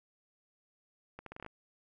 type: accelerating click train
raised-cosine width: 0.5 ms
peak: -30 dBFS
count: 8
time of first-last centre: 1.19-1.464 s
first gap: 73 ms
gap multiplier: 0.78
effects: none